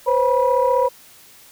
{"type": "tone cluster", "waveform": "sine", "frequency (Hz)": [498.7, 534, 971], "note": ["B4", "C5", "B5"], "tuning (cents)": [17, 35, -30], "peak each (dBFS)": -18, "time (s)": [0.06, 0.89], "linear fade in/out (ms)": 20, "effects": ["tanh soft clip ceiling -6 dBFS", "white hiss -47 dBFS RMS until 1.51 s"]}